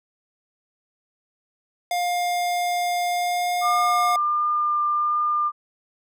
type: tone with pitch glide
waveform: square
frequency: 707 to 714.8 Hz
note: F5 to F5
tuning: +21 to +40 cents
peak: -22 dBFS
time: 1.91-4.16 s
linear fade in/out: 2 ms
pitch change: +19 cents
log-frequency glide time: 3.09-3.85 s
type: tone with vibrato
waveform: sine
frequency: 1200 Hz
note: D6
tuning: 37 cents sharp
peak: -19 dBFS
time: 3.61-5.52 s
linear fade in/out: 50 ms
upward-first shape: triangle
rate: 1.4 Hz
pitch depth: 9 cents each way
effects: none